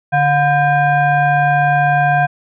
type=tone with frequency modulation; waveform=sine; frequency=718 Hz; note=F5; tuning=48 cents sharp; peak=-10 dBFS; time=0.12-2.27 s; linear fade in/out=20 ms; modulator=864 Hz; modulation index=1; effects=none